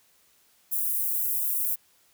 white high-pass noise, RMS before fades -27 dBFS, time 0.71-1.76 s, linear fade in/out 20 ms, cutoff 11000 Hz, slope 24 dB/octave, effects white hiss -63 dBFS RMS until 2.13 s

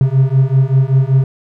triangle beating tone pair, 130.81 / 136.01 Hz, C3 / C#3, 0 / -33 cents, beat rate 5.2 Hz, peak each -10 dBFS, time 0.01-1.24 s, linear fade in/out 2 ms, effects none

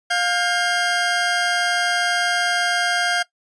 20% pulse tone pair together, 706 / 1606.6 Hz, F5 / G6, +19 / +42 cents, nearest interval octave + major second, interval 1423 cents, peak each -16 dBFS, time 0.1-3.23 s, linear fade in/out 10 ms, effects noise-tail reverb RT60 0.1 s tail -19 dB re dry + resampled to 22050 Hz

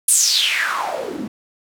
white noise with band-pass filter sweep, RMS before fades -19 dBFS, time 0.08-1.28 s, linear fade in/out 5 ms, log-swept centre 9900 to 210 Hz, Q 6, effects none

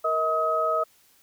sine tone cluster, 468.1 / 635 / 1270 Hz, A#4 / D#5 / D#6, +7 / +35 / +35 cents, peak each -31 / -25 / -24 dBFS, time 0.04-0.84 s, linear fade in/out 10 ms, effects white hiss -60 dBFS RMS until 1.22 s

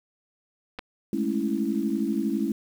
clicks, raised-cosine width 0.3 ms, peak -19 dBFS, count 2, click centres 0.788 / 0.792 s
sine chord, A major seventh, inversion third, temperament equal, 207.7 / 220 / 277.2 / 329.6 Hz, G#3 / A3 / C#4 / E4, 0 / 0 / 0 / 0 cents, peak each -29 dBFS, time 1.13-2.52 s, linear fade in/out 2 ms
effects 8-bit

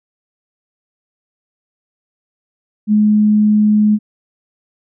sine tone, 211.3 Hz, G#3, 30 cents sharp, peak -8 dBFS, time 2.87-3.99 s, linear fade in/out 50 ms, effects none

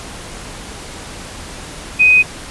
sine tone, 2504 Hz, D#7, 10 cents sharp, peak -6 dBFS, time 1.99-2.23 s, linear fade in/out 20 ms, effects pink hiss -31 dBFS RMS until 2.5 s + resampled to 24000 Hz

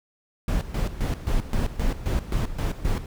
brown noise with tremolo, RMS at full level -23 dBFS, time 0.48-3.06 s, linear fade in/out 2 ms, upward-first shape square, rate 3.8 Hz, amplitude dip 75%, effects none

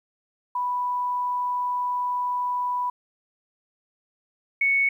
sine tone pair in turn, 987 / 2216 Hz, B5 / C#7, -1 / -1 cents, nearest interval octave + major second, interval 1400 cents, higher second, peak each -23 / -18 dBFS, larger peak second, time 0.55-2.9 / 4.61-4.89 s, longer first, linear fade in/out 5 ms, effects 10-bit

